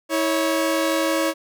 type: tone pair together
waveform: sawtooth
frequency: 323.6 / 555 Hz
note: E4 / C#5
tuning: -32 / +2 cents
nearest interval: major sixth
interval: 934 cents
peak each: -18 dBFS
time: 0.09-1.34 s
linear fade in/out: 50 ms
effects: none